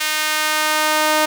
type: tone with high-pass filter sweep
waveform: sawtooth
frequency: 307.7 Hz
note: D#4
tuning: 19 cents flat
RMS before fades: -18 dBFS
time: 0-1.26 s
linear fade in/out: 10 ms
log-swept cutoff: 2000 to 670 Hz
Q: 0.94
effects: none